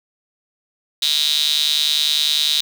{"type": "tone with high-pass filter", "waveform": "sawtooth", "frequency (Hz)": 150, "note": "D3", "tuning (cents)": 37, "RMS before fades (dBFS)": -18, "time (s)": [1.02, 2.61], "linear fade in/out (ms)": 5, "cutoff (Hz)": 3800, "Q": 8.4, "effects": []}